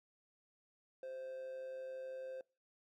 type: tone with amplitude modulation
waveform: triangle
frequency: 522 Hz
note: C5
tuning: 4 cents flat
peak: -40 dBFS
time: 1.03-2.41 s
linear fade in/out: 2 ms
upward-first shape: sine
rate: 138 Hz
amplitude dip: 40%
effects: noise-tail reverb RT60 0.3 s tail -24 dB re dry